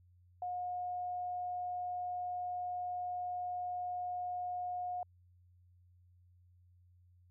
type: tone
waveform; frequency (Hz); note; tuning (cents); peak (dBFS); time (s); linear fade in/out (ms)
sine; 720; F#5; -47; -36; 0.42-5.03; 2
effects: added 89 Hz sine -62 dBFS peak until 7.3 s